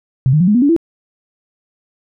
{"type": "tone with pitch steps", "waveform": "sine", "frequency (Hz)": [130.81, 152.89, 178.69, 208.9, 244.1, 285.3, 333.5], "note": ["C3", "D#3", "F3", "G#3", "B3", "C#4", "E4"], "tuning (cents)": [0, -30, 40, 10, -20, 50, 20], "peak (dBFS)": -8, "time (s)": [0.26, 0.764], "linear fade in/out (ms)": 0, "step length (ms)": 72, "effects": []}